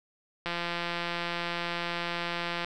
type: click train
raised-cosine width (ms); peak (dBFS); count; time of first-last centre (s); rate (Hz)
0.3; -16; 377; 0.46-2.646; 172
effects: none